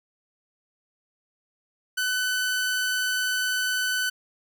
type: tone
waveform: sawtooth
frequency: 1504 Hz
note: F#6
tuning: 28 cents sharp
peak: -20 dBFS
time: 1.97-4.1 s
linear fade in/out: 10 ms
effects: none